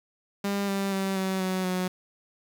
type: tone with pitch steps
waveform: sawtooth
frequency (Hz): 200 / 196.56 / 193.19 / 189.87 / 186.61 / 183.4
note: G3 / G3 / G3 / F#3 / F#3 / F#3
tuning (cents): +35 / +5 / -25 / +45 / +15 / -15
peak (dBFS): -22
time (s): 0.44-1.88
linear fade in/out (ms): 5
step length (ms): 240
effects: 8-bit